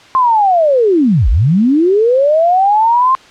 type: linear two-way sweep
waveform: sine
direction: down then up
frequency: 1064 to 41.2 to 1064 Hz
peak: -7 dBFS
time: 0.15-3.15 s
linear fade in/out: 0 ms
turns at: 1.29 s
effects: white hiss -40 dBFS RMS until 3.3 s + low-pass 4000 Hz 12 dB/octave